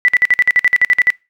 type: tone bursts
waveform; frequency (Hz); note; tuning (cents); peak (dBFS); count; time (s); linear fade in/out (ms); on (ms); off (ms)
sine; 1975.5; B6; 0; -7; 13; 0.05-1.103; 0; 33; 52
effects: noise-tail reverb RT60 0.3 s tail -25 dB re dry